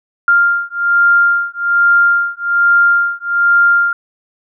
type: beating tone pair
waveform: sine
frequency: 1396.9 / 1398.1 Hz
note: F6 / F6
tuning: 0 / +1 cents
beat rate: 1.2 Hz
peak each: -12 dBFS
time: 0.28-3.93 s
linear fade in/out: 2 ms
effects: none